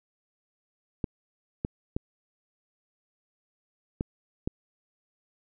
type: clicks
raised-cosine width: 3 ms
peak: -15 dBFS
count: 5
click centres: 1.042 / 1.649 / 1.965 / 4.009 / 4.475 s
effects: none